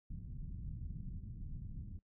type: low-pass noise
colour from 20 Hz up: pink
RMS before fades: -45 dBFS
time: 0.1-1.99 s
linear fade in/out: 5 ms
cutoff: 180 Hz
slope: 24 dB/octave
effects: noise-tail reverb RT60 0.1 s tail -23 dB re dry